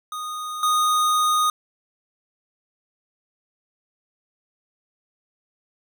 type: tone with level steps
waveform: square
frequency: 1237 Hz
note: D#6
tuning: 10 cents flat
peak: -29 / -18 dBFS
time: 0.12-1.5 s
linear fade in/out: 2 ms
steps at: 0.63 s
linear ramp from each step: 2 ms
effects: none